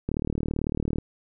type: click train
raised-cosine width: 3 ms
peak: -14 dBFS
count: 35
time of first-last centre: 0.09-0.985 s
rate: 38 Hz
effects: none